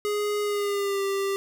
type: tone with pitch glide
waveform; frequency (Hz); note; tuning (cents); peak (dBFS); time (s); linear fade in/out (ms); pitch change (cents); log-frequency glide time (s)
square; 415.3 to 393.6; G#4 to G4; 0 to +7; -25; 0.05-1.36; 0; -93; 0.42-1.03
effects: 11-bit